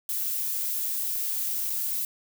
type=noise with dropouts; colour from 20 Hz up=violet; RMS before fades=-29 dBFS; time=0.09-2.05 s; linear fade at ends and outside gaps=1 ms; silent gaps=1.698-1.702 s; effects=none